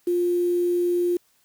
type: tone with quantisation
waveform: sine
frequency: 351.5 Hz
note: F4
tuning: 11 cents sharp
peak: -19 dBFS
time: 0.07-1.17 s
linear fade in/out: 5 ms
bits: 7
effects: white hiss -64 dBFS RMS until 1.44 s